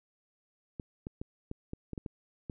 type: clicks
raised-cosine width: 3 ms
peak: -25 dBFS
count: 9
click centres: 0.798 / 1.069 / 1.215 / 1.514 / 1.734 / 1.933 / 1.978 / 2.062 / 2.498 s
effects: none